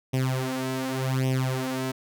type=tone with flanger; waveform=sawtooth; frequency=130.7 Hz; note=C3; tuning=1 cent flat; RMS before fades=-27 dBFS; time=0.13-1.92 s; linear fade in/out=10 ms; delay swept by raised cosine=0.34 to 4.64 ms; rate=0.87 Hz; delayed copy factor=+0.85; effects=none